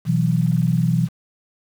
sine chord, B suspended fourth, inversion none, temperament equal with one note detuned, 125.41 / 164.81 / 185 Hz, B2 / E3 / F#3, +27 / 0 / 0 cents, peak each -20 / -18 / -23 dBFS, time 0.05-1.09 s, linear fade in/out 50 ms, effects 7-bit

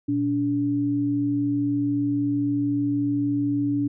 sine tone pair together, 120.8 / 287.3 Hz, B2 / D4, -38 / -38 cents, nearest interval octave + minor third, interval 1500 cents, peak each -29 / -21 dBFS, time 0.08-3.88 s, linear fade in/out 10 ms, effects none

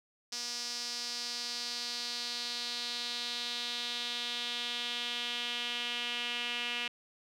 sawtooth tone with band-pass filter sweep, 240.6 Hz, B3, 45 cents flat, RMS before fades -37 dBFS, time 0.32-6.88 s, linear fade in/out 5 ms, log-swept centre 5300 to 2800 Hz, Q 3.7, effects none

